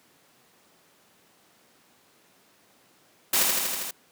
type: noise with echo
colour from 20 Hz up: white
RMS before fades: -22 dBFS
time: 3.33-3.43 s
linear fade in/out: 5 ms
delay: 80 ms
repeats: 6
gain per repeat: -2 dB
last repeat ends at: 3.91 s
effects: pink hiss -60 dBFS RMS until 4.11 s + high-pass 200 Hz 12 dB/octave